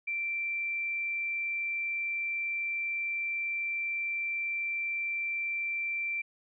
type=tone; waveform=sine; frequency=2349 Hz; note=D7; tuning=in tune; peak=-30 dBFS; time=0.07-6.22 s; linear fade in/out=10 ms; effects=none